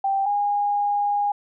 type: tone pair in turn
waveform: sine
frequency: 784 / 818.1 Hz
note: G5 / G#5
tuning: 0 / -26 cents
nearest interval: minor second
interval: 74 cents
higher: second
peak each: -19 dBFS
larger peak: neither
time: 0.04-0.26 / 0.26-1.32 s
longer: second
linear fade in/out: 5 ms
effects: none